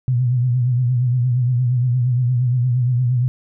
sine tone with vibrato, 124.1 Hz, B2, 9 cents sharp, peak -14 dBFS, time 0.08-3.28 s, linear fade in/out 0 ms, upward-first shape triangle, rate 8.6 Hz, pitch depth 87 cents each way, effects none

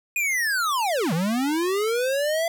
square linear two-way sweep, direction down then up, 2489 to 152.8 to 679 Hz, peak -22 dBFS, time 0.16-2.48 s, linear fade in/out 2 ms, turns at 1.13 s, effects none

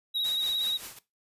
triangle tone with vibrato, 3816 Hz, A#7, 40 cents sharp, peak -25 dBFS, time 0.14-0.78 s, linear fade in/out 20 ms, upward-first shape triangle, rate 17 Hz, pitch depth 46 cents each way
white noise with tremolo, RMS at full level -39 dBFS, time 0.24-0.99 s, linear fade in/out 5 ms, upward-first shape triangle, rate 5.3 Hz, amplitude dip 80%
effects noise-tail reverb RT60 0.2 s tail -17 dB re dry + resampled to 32000 Hz

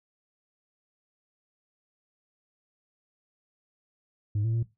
sine tone with pitch steps, 104 / 112.9 / 115.3 Hz, G#2 / A2 / A#2, +3 / +45 / -19 cents, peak -22 dBFS, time 4.35-4.629 s, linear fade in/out 5 ms, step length 93 ms, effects noise-tail reverb RT60 0.2 s tail -17 dB re dry + tanh soft clip ceiling -23 dBFS

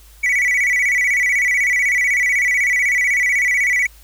triangle tone with vibrato, 2104 Hz, C7, 9 cents sharp, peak -12 dBFS, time 0.23-3.87 s, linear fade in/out 10 ms, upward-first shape square, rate 16 Hz, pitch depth 110 cents each way, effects added 52 Hz sine -43 dBFS peak until 4.03 s + white hiss -49 dBFS RMS until 4.03 s

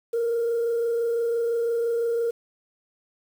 sine tone with frequency modulation, 466.2 Hz, A#4, in tune, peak -20 dBFS, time 0.13-2.31 s, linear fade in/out 10 ms, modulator 25.9 Hz, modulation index 0.29, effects tanh soft clip ceiling -19 dBFS + 8-bit

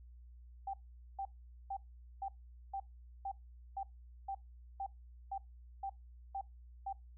sine tone bursts, 784 Hz, G5, in tune, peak -37 dBFS, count 13, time 0.67-6.928 s, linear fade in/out 5 ms, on 66 ms, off 450 ms, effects noise-tail reverb RT60 0.2 s tail -21 dB re dry + added 60 Hz sine -53 dBFS peak until 7.17 s

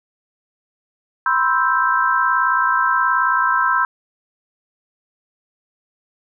sine chord, C major seventh, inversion third, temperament equal, 987.8 / 1046.5 / 1318.5 / 1568 Hz, B5 / C6 / E6 / G6, 0 / 0 / 0 / 0 cents, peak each -21 / -20 / -19 / -19 dBFS, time 1.26-3.85 s, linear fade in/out 2 ms, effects none

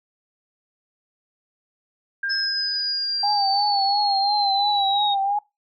sine tone with exponential decay, 1600 Hz, G6, 35 cents sharp, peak -22 dBFS, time 2.23-3.89 s, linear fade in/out 5 ms, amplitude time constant 360 ms
sine linear sweep, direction down, 5200 to 3729 Hz, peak -22 dBFS, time 2.29-5.15 s, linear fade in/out 20 ms
sine tone with vibrato, 806 Hz, G5, 48 cents sharp, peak -19 dBFS, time 3.23-5.39 s, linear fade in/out 5 ms, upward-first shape triangle, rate 2.9 Hz, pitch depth 66 cents each way
effects noise-tail reverb RT60 0.2 s tail -22 dB re dry

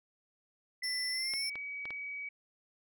sine tone with pitch glide, 2000 to 2271 Hz, B6 to C#7, +21 to +41 cents, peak -38 dBFS, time 0.82-2.29 s, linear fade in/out 5 ms, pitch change +220 cents, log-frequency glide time 1.11-1.48 s
40% pulse tone, 5380 Hz, E8, 34 cents sharp, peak -33 dBFS, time 0.83-1.5 s, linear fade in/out 10 ms
clicks, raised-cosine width 0.3 ms, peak -28 dBFS, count 4, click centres 1.337 / 1.556 / 1.855 / 1.906 s
effects none

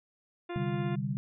harmonic tone, 349.2 Hz, F4, in tune, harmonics 1 / 2 / 3 / 4 / 5 / 6 / 7 / 8 / 10, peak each -36 / -42 / -46 / -48 / -50 / -52 / -53 / -54 / -56 dBFS, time 0.49-0.96 s, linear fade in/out 10 ms
sine chord, C suspended second, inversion none, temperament just, 130.81 / 147.16 / 196.22 Hz, C3 / D3 / G3, 0 / +4 / +2 cents, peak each -34 dBFS, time 0.56-1.17 s, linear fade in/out 0 ms
effects none

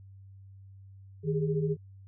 sine tone cluster, 156.6 / 401.1 / 415.5 Hz, D#3 / G4 / G#4, +11 / +40 / +1 cents, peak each -28 / -33 / -33 dBFS, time 1.23-1.77 s, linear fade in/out 50 ms, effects added 97 Hz sine -48 dBFS peak until 2.07 s

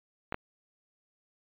clicks, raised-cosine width 0.5 ms, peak -18 dBFS, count 2, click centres 0.324 / 0.344 s, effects resampled to 8000 Hz

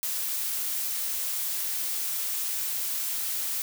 blue noise, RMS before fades -30 dBFS, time 0.03-3.62 s, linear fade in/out 0 ms, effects none

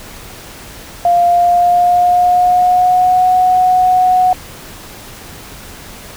sine tone with pitch glide, 698.5 to 735.3 Hz, F5 to F#5, 0 to -11 cents, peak -7 dBFS, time 1.05-4.33 s, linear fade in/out 2 ms, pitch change +89 cents, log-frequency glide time 1.26-3.26 s, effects pink hiss -33 dBFS RMS until 6.16 s

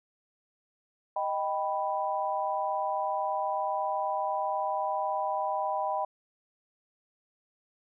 sine chord, Eb augmented, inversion none, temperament equal, 622.3 / 784 / 987.8 Hz, Eb5 / G5 / B5, 0 / 0 / 0 cents, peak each -33 / -31 / -32 dBFS, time 1.16-6.05 s, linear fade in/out 5 ms, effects none

